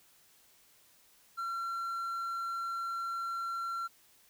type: tone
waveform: triangle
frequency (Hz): 1363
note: F6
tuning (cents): -43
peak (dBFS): -32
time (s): 1.37-3.88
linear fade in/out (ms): 20
effects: white hiss -64 dBFS RMS until 4.29 s